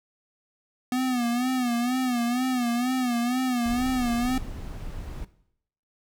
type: tone with vibrato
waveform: square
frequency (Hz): 246.9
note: B3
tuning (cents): 0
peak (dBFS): -24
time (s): 0.92-4.38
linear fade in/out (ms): 2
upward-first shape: sine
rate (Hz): 2.1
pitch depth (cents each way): 84
type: noise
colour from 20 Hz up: brown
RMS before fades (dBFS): -35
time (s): 3.65-5.25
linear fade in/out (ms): 5
effects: noise-tail reverb RT60 0.7 s tail -17 dB re dry